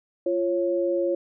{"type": "tone pair together", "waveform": "sine", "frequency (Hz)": [345.8, 549], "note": ["F4", "C#5"], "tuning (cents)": [-17, -17], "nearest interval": "minor sixth", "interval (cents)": 800, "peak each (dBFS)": -24, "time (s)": [0.26, 1.15], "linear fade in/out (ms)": 5, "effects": []}